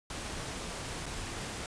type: noise with dropouts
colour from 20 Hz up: pink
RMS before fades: -39 dBFS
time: 0.1-1.66 s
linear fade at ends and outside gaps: 2 ms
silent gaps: 1.059-1.063 s
effects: resampled to 22050 Hz